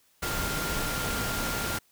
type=tone in noise; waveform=sine; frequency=1396.9 Hz; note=F6; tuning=in tune; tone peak=-35 dBFS; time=0.22-1.79 s; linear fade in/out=10 ms; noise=pink; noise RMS=-31 dBFS; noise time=0.22-1.79 s; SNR=-7 dB; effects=white hiss -65 dBFS RMS until 1.91 s